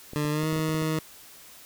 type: clicks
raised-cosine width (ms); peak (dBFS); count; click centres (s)
2; -25; 9; 0.134 / 0.251 / 0.434 / 0.529 / 0.562 / 0.593 / 0.691 / 0.745 / 0.822
type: tone with pitch glide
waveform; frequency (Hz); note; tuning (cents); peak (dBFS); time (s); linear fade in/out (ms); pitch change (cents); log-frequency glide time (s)
20% pulse; 149.1 to 157.51; D3 to D#3; +27 to +22; -20; 0.16-0.99; 0; +95; 0.3-0.47
effects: white hiss -49 dBFS RMS until 1.65 s